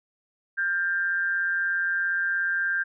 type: tone with amplitude modulation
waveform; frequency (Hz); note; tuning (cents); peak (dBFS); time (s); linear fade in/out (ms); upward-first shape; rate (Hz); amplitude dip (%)
sine; 1589; G6; +23; -20; 0.57-2.84; 20; sine; 177; 60
effects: none